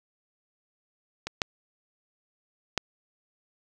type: clicks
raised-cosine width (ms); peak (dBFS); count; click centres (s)
0.2; -15 / -7 / -7; 3; 1.27 / 1.418 / 2.777
effects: none